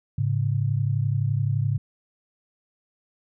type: tone pair together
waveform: sine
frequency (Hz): 106.86 / 138.59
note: G#2 / C#3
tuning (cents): +50 / 0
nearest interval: perfect fourth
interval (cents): 450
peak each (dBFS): -23 / -24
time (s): 0.18-1.78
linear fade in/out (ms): 5
effects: none